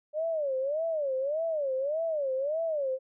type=tone with vibrato; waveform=sine; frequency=587.3 Hz; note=D5; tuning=in tune; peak=-27 dBFS; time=0.13-2.99 s; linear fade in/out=50 ms; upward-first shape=sine; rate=1.7 Hz; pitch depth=210 cents each way; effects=none